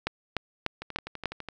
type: two click trains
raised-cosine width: 0.3 ms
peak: -11 / -21 dBFS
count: 5 / 9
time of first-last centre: 0.07-1.257 / 0.82-1.487 s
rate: 3.37 / 12 Hz
effects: none